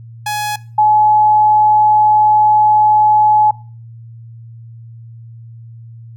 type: tone pair in turn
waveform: sawtooth / sine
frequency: 840 / 850.7 Hz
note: G#5 / G#5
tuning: +19 / +41 cents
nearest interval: unison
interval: 22 cents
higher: second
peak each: -13 / -7 dBFS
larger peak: second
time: 0.26-0.56 / 0.78-3.51 s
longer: second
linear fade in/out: 5 ms
effects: noise-tail reverb RT60 0.4 s tail -20 dB re dry + added 115 Hz sine -32 dBFS peak until 6.16 s